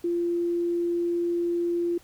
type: tone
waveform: sine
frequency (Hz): 344.8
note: F4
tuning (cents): -22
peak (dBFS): -23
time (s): 0.04-1.98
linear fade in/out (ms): 5
effects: pink hiss -56 dBFS RMS until 2.03 s